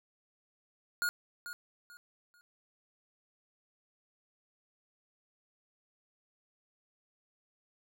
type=tone with echo; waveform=square; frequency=1435 Hz; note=F6; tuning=47 cents sharp; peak=-30 dBFS; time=1.02-1.09 s; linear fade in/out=0 ms; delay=440 ms; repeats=3; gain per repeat=-11 dB; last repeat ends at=2.41 s; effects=none